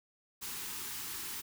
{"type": "band-stop noise", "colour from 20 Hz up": "white", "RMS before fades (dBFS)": -41, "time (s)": [0.41, 1.42], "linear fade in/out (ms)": 20, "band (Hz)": [460, 800], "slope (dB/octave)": 96, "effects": []}